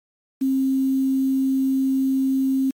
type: tone with quantisation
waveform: sine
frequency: 266.3 Hz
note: C4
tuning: 31 cents sharp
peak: -17 dBFS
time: 0.41-2.71 s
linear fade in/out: 10 ms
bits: 7
effects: MP3 96 kbps